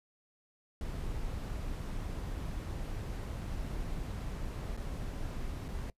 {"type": "noise with dropouts", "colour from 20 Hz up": "brown", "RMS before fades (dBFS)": -38, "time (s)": [0.81, 5.9], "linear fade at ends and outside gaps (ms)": 1, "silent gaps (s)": [[4.767, 4.774], [5.683, 5.687]], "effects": ["noise-tail reverb RT60 0.1 s tail -23 dB re dry", "resampled to 32000 Hz"]}